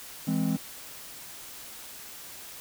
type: chord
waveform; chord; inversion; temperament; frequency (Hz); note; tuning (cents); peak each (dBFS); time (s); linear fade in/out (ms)
triangle; E augmented; none; equal; 164.81 / 207.7 / 261.6; E3 / G#3 / B#3; 0 / 0 / 0; -27; 0.27-0.57; 10
effects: white hiss -44 dBFS RMS until 2.6 s